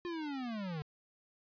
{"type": "linear sweep", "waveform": "square", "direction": "down", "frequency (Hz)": [355.4, 144.6], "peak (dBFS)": -38, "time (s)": [0.05, 0.82], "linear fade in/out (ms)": 0, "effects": ["resampled to 11025 Hz"]}